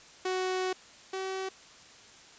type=tone pair in turn; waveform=sawtooth; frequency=371.5 / 380.6 Hz; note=F#4 / F#4; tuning=+7 / +49 cents; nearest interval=unison; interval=42 cents; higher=second; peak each=-25 / -29 dBFS; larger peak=first; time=0.25-0.73 / 1.13-1.49 s; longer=first; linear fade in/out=5 ms; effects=white hiss -53 dBFS RMS until 2.38 s + resampled to 16000 Hz